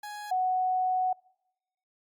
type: tone pair in turn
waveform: 30% pulse / sine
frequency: 833 / 741.1 Hz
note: G#5 / F#5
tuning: +5 / +3 cents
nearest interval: major second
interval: 202 cents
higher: first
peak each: -35 / -24 dBFS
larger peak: second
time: 0.03-0.31 / 0.31-1.13 s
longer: second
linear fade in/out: 5 ms
effects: noise-tail reverb RT60 0.9 s tail -25 dB re dry + Opus 48 kbps